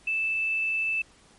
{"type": "tone with quantisation", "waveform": "sine", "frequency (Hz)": 2637, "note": "E7", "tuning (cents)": 0, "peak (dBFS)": -24, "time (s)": [0.07, 1.02], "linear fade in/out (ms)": 5, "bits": 9, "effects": ["pink hiss -57 dBFS RMS until 1.38 s", "MP3 48 kbps"]}